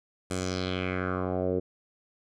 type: tone with low-pass filter sweep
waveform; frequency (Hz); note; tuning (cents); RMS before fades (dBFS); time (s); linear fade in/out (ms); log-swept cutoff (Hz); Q
10% pulse; 92; F#2; -9; -30; 0.3-1.6; 10; 9200 to 420; 3.1
effects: none